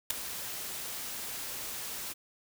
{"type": "noise with ADSR envelope", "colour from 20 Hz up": "white", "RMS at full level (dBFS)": -24, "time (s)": [0.1, 2.14], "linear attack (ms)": 7, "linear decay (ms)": 4, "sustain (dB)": -15, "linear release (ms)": 25, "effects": []}